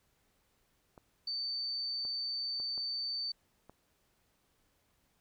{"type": "clicks", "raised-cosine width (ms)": 1, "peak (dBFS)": -38, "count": 5, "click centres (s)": [0.978, 2.051, 2.6, 2.778, 3.696]}
{"type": "tone", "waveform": "sine", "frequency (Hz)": 4563, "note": "C#8", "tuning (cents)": 49, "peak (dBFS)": -34, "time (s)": [1.27, 3.32], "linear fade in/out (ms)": 5}
{"effects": ["pink hiss -74 dBFS RMS until 5.2 s"]}